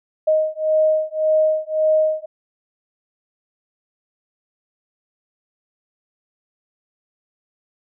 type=beating tone pair; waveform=sine; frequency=623 / 624.8 Hz; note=D#5 / D#5; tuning=+2 / +7 cents; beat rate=1.8 Hz; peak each=-18 dBFS; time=0.27-2.26 s; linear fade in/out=10 ms; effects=none